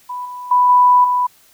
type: tone with level steps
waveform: sine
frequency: 990 Hz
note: B5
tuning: 4 cents sharp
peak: -23 / -27 / -9 / -7 / -13 dBFS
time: 0.09-1.27 s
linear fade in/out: 10 ms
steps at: 0.25 / 0.51 / 0.69 / 1.04 s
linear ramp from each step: 5 ms
effects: white hiss -51 dBFS RMS until 1.53 s